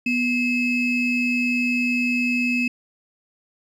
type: ring-modulated tone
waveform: triangle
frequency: 1174.7 Hz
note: D6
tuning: in tune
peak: -14 dBFS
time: 0.06-2.68 s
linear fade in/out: 5 ms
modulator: 1420 Hz
effects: none